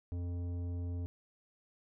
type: tone with tanh clipping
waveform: sine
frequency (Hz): 87.6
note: F2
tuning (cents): +6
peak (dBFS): -37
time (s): 0.12-1.06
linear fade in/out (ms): 0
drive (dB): 12
effects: none